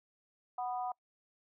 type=harmonic tone; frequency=246.9 Hz; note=B3; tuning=in tune; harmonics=3 / 4 / 5; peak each=-35 / -42 / -46 dBFS; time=0.58-0.92 s; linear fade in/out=5 ms; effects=noise-tail reverb RT60 0.1 s tail -25 dB re dry